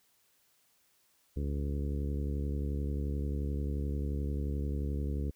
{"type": "harmonic tone", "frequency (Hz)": 71.4, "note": "D2", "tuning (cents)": -48, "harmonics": [1, 2, 3, 4, 5, 6, 7], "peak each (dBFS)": [-32, -39, -42, -43, -47, -46, -51], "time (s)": [1.36, 5.31], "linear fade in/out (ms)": 10, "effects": ["white hiss -70 dBFS RMS until 5.35 s"]}